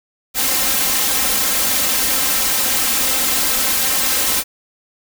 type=noise with comb filter; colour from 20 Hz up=white; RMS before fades=-17 dBFS; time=0.34-4.44 s; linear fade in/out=50 ms; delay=3.8 ms; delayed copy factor=+0.9; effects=none